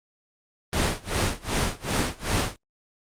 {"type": "noise with tremolo", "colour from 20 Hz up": "pink", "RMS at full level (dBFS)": -22, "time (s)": [0.73, 2.56], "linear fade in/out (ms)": 0, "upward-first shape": "sine", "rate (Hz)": 2.6, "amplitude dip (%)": 95, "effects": ["low-pass 9000 Hz 12 dB/octave", "Opus 32 kbps"]}